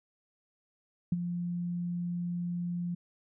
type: tone with ADSR envelope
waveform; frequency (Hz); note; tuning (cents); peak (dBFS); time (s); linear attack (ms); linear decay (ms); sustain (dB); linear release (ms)
sine; 174.61; F3; 0; -22; 1.12-2.95; 4; 28; -9; 9
effects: none